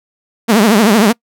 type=tone with vibrato; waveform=sawtooth; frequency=215.3 Hz; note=A3; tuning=37 cents flat; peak=-3 dBFS; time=0.48-1.13 s; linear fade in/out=20 ms; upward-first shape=triangle; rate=13 Hz; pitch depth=200 cents each way; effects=noise-tail reverb RT60 0.1 s tail -26 dB re dry